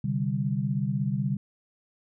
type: chord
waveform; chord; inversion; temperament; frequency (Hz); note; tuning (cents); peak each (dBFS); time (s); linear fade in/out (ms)
sine; C suspended second; none; just; 130.81 / 147.16 / 196.22; C3 / D3 / G3; 0 / +4 / +2; -29; 0.04-1.37; 5
effects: none